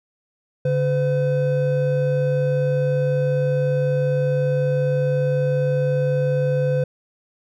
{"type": "tone pair together", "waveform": "triangle", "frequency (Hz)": [142.67, 508], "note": ["D3", "B4"], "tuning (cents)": [-50, 49], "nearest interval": "octave + minor seventh", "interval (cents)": 2199, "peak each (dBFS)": -18, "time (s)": [0.65, 6.84], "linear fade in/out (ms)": 5, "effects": []}